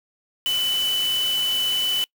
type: tone in noise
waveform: sine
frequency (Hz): 2992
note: F#7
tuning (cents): +19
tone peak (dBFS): -20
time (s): 0.46-2.04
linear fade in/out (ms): 0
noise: white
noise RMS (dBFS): -32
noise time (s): 0.46-2.04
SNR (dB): +9
effects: noise-tail reverb RT60 0.1 s tail -25 dB re dry